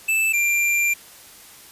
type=tone pair in turn; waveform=square; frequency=2637 / 2375 Hz; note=E7 / D7; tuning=0 / +19 cents; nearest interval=major second; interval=181 cents; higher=first; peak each=-18 dBFS; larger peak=neither; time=0.08-0.33 / 0.33-0.94 s; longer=second; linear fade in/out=10 ms; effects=white hiss -45 dBFS RMS until 1.71 s + resampled to 32000 Hz

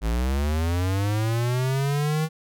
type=linear sweep; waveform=square; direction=up; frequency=52.7 to 159.8 Hz; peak=-22 dBFS; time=0.01-2.29 s; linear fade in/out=50 ms; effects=none

